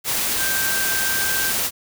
sine tone in noise, 1568 Hz, G6, in tune, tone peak -24 dBFS, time 0.37-1.54 s, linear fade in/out 50 ms, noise white, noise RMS -22 dBFS, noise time 0.04-1.71 s, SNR -5 dB, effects none

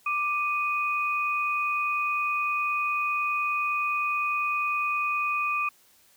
sine tone pair together, 1180.8 / 2489 Hz, D6 / D#7, +9 / 0 cents, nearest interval octave + minor second, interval 1291 cents, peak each -27 dBFS, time 0.06-5.69 s, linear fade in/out 5 ms, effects white hiss -60 dBFS RMS until 6.16 s

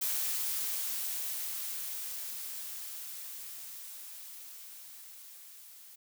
blue noise with level ramp, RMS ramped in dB -32 to -53 dBFS, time 0.01-5.96 s, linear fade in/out 10 ms, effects none

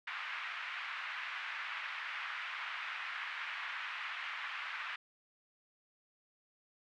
white band-pass noise, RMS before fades -42 dBFS, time 0.07-4.96 s, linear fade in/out 5 ms, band 1100 to 2500 Hz, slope 24 dB/octave, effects none

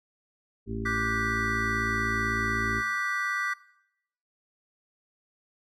harmonic tone, 56 Hz, A1, 31 cents sharp, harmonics 1 / 2 / 4 / 5 / 6 / 7, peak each -36 / -36 / -35 / -40 / -42 / -38 dBFS, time 0.66-2.83 s, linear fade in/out 50 ms
triangle chord, G major seventh, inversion second, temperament just, 1176 / 1470 / 1568 / 1960 Hz, D6 / F#6 / G6 / B6, +2 / -12 / 0 / -14 cents, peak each -31 / -33 / -33 / -28 dBFS, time 0.85-3.54 s, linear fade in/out 10 ms
effects noise-tail reverb RT60 0.8 s tail -20 dB re dry

